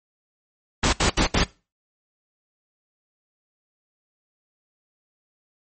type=noise bursts; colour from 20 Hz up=pink; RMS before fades=-19 dBFS; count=4; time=0.83-1.439 s; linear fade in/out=5 ms; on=99 ms; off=71 ms; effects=noise-tail reverb RT60 0.3 s tail -21 dB re dry + MP3 32 kbps